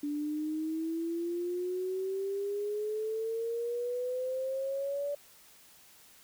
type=exponential sweep; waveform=sine; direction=up; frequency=290.1 to 578 Hz; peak=-31 dBFS; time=0.03-5.15 s; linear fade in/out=5 ms; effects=white hiss -58 dBFS RMS until 6.23 s